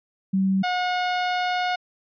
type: tone pair in turn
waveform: sine / sawtooth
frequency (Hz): 191.8 / 724.1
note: G3 / F#5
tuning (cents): -37 / -38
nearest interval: octave + major seventh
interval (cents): 2299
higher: second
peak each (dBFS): -18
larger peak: neither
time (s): 0.33-0.63 / 0.63-1.76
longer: second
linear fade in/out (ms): 10
effects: resampled to 11025 Hz